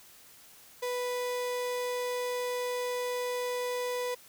35% pulse tone, 493.9 Hz, B4, in tune, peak -29 dBFS, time 0.82-4.15 s, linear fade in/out 10 ms, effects white hiss -55 dBFS RMS until 4.28 s

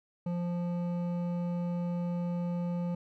sine tone with hard clipping, 174.61 Hz, F3, in tune, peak -32 dBFS, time 0.26-2.95 s, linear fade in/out 5 ms, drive 10 dB, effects none

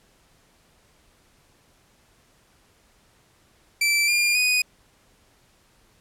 sawtooth tone with pitch steps, 2331 / 2406 / 2484 Hz, D7 / D7 / D#7, -14 / +41 / -3 cents, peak -15 dBFS, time 3.81-4.62 s, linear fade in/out 5 ms, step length 270 ms, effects pink hiss -60 dBFS RMS until 6 s + low-pass 12000 Hz 12 dB/octave

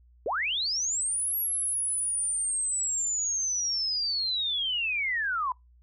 sine linear two-way sweep, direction up then down, 372 to 11490 to 974 Hz, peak -26 dBFS, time 0.26-5.52 s, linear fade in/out 2 ms, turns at 1.36 s, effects noise-tail reverb RT60 0.2 s tail -26 dB re dry + added 60 Hz sine -55 dBFS peak until 5.82 s

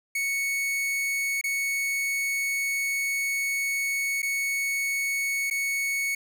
45% pulse tone with dropouts, 2217 Hz, C#7, in tune, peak -25 dBFS, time 0.15-6.15 s, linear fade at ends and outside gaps 5 ms, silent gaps 1.413-1.439 / 4.22-4.228 / 5.501-5.509 s, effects none

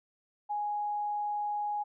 sine tone, 830.6 Hz, G#5, in tune, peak -30 dBFS, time 0.49-1.84 s, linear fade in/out 20 ms, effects none

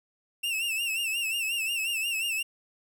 45% pulse tone with vibrato, 2700 Hz, E7, 41 cents sharp, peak -27 dBFS, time 0.43-2.43 s, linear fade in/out 10 ms, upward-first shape sine, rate 5.6 Hz, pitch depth 87 cents each way, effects none

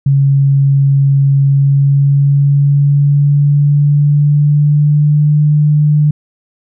sine tone with pitch glide, 138.59 to 149.4 Hz, C#3 to D3, 0 to +30 cents, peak -6 dBFS, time 0.06-6.11 s, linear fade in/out 5 ms, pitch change +130 cents, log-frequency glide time 1.43-5.41 s, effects none

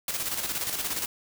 white noise with tremolo, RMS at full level -29 dBFS, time 0.08-1.06 s, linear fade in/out 2 ms, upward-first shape square, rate 17 Hz, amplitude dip 50%, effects none

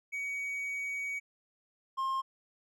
triangle tone pair in turn, 2255 / 1064.2 Hz, C#7 / C6, +29 / +29 cents, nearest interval octave + minor second, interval 1300 cents, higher first, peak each -32 / -28 dBFS, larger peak second, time 0.12-1.2 / 1.97-2.22 s, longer first, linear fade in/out 20 ms, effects none

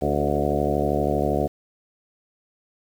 harmonic tone with a mistuned harmonic, 72.6 Hz, D2, 19 cents flat, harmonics 1 / 2 / 3 / 4 / 5 / 6 / 7 / 8 / 9 / 10, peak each -29 / -29 / -29 / -29 / -29 / -29 / -29 / -29 / -29 / -29 dBFS, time 0.01-1.48 s, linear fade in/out 20 ms, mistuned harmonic 5, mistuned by +31 cents, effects 8-bit

